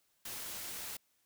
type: noise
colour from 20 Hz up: white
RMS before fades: -43 dBFS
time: 0.25-0.97 s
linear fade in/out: 5 ms
effects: white hiss -75 dBFS RMS until 1.25 s